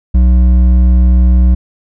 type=tone with hard clipping; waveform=sine; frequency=61.74 Hz; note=B1; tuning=in tune; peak=-6 dBFS; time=0.14-1.55 s; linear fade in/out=10 ms; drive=7 dB; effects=none